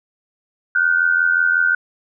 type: tone pair together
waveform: sine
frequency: 1438 / 1523.5 Hz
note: F#6 / G6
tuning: -50 / -50 cents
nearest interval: minor second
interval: 100 cents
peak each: -16 / -16 dBFS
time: 0.75-1.75 s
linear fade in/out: 5 ms
effects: none